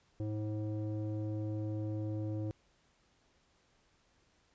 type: tone with low-pass filter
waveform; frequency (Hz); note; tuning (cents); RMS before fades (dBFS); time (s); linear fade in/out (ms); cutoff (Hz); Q
square; 106.9; A2; -49; -37; 0.2-2.51; 0; 430; 3.5
effects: pink hiss -71 dBFS RMS until 4.54 s + resampled to 16000 Hz